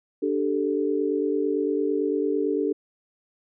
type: chord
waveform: sine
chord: D suspended fourth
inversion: none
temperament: just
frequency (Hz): 293.7 / 391.6 / 440.5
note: D4 / G4 / A4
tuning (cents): 0 / -2 / +2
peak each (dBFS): -26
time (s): 0.22-2.73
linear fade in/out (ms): 10
effects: none

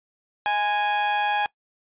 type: tone with amplitude modulation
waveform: sawtooth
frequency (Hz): 828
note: G#5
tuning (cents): -5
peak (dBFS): -15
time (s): 0.46-1.46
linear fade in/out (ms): 0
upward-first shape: sine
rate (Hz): 195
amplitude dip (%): 40
effects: noise-tail reverb RT60 0.1 s tail -21 dB re dry + resampled to 8000 Hz

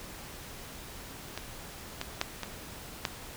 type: clicks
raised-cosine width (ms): 0.2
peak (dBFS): -18 / -16 / -10 / -17 / -11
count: 5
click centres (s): 1.376 / 2.014 / 2.214 / 2.433 / 3.052
effects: pink hiss -45 dBFS RMS until 3.36 s

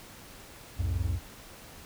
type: tone cluster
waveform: triangle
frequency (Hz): 63.5 / 87.3 / 107.3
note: B1 / F2 / A2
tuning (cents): +49 / 0 / -43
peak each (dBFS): -30 / -27 / -34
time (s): 0.76-1.2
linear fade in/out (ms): 50
effects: pink hiss -49 dBFS RMS until 1.85 s

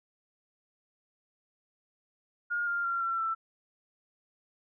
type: tone with pitch steps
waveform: sine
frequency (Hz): 1422 / 1399.2 / 1376.7 / 1354.7 / 1332.9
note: F6 / F6 / F6 / E6 / E6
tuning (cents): +31 / +3 / -25 / +47 / +19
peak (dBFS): -28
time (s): 2.5-3.35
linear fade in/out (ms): 20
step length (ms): 170
effects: none

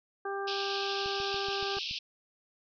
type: harmonic tone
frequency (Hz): 395.4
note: G4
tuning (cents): +15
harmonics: 1 / 2 / 3 / 4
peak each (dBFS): -35 / -38 / -40 / -41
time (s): 0.25-1.79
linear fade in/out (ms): 5
type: band-pass noise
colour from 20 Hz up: pink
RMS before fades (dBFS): -37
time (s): 0.47-1.99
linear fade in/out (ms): 10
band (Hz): 2500 to 5400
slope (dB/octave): 96
type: click train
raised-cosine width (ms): 5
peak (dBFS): -36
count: 7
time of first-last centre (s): 1.06-1.911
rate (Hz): 7.05
effects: none

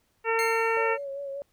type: harmonic tone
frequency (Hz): 453.3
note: A#4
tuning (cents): -48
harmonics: 1 / 2 / 3 / 4 / 5 / 6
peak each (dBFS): -26 / -29 / -31 / -32 / -33 / -34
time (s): 0.24-0.98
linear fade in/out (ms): 50
type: tone with exponential decay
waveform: sawtooth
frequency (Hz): 2129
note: C7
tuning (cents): +30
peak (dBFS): -25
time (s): 0.39-1.04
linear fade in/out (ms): 0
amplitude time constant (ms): 140
type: tone with vibrato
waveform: sine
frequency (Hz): 557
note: C#5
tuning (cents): +8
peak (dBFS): -32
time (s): 0.77-1.42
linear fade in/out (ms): 0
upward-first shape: sine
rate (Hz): 5.1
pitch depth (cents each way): 32
effects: pink hiss -70 dBFS RMS until 1.52 s

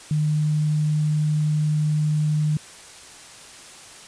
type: tone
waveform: sine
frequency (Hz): 152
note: D#3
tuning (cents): -40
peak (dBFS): -18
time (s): 0.11-2.57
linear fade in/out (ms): 2
effects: white hiss -43 dBFS RMS until 4.07 s + resampled to 22050 Hz

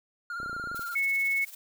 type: tone with vibrato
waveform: triangle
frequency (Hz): 1396.9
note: F6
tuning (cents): 0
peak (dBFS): -31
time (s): 0.3-0.95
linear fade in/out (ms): 2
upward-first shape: sine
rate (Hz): 17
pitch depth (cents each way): 43
type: clicks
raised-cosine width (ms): 2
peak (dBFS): -31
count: 12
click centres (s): 0.401 / 0.431 / 0.461 / 0.496 / 0.53 / 0.565 / 0.598 / 0.64 / 0.673 / 0.715 / 0.746 / 0.794
type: noise with tremolo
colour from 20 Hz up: blue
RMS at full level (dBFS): -42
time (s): 0.75-1.55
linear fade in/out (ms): 5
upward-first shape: triangle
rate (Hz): 18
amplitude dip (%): 75
type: tone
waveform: sine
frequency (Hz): 2200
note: C#7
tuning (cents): -14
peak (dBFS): -24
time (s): 0.95-1.45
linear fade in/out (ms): 10
effects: none

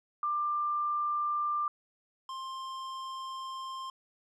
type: tone pair in turn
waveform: sine / square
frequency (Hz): 1189 / 1054.7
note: D6 / C6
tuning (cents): +21 / +14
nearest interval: major second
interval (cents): 207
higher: first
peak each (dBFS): -28 / -38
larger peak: first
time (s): 0.23-1.68 / 2.29-3.9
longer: second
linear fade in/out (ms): 2
effects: low-pass 6000 Hz 12 dB/octave

